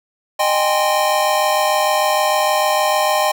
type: chord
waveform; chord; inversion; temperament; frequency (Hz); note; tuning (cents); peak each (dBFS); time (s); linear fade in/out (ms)
square; Ab major seventh; second; equal with one note detuned; 614 / 784 / 830.6 / 1046.5; Eb5 / G5 / Ab5 / C6; -23 / 0 / 0 / 0; -19 / -20 / -23 / -21; 0.39-3.32; 10
effects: none